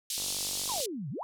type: band-pass noise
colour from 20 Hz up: pink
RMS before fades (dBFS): -34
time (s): 0.1-0.86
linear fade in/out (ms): 2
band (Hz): 3600 to 12000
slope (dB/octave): 24
type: click train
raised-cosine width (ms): 1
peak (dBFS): -31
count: 31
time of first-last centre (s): 0.18-0.802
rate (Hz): 48.2
type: exponential two-way sweep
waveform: sine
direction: down then up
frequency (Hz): 1077 to 123 to 1077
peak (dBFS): -34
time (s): 0.69-1.23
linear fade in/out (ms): 0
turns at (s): 1.1
effects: none